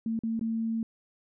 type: tone with dropouts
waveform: sine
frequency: 225.6 Hz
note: A3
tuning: 44 cents sharp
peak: -27 dBFS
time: 0.06-0.83 s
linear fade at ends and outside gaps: 2 ms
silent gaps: 0.191-0.235 / 0.394-0.411 s
effects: none